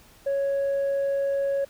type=tone; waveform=sine; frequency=554.4 Hz; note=C#5; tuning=in tune; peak=-20 dBFS; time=0.26-1.65 s; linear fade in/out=10 ms; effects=tanh soft clip ceiling -21 dBFS + pink hiss -54 dBFS RMS until 1.69 s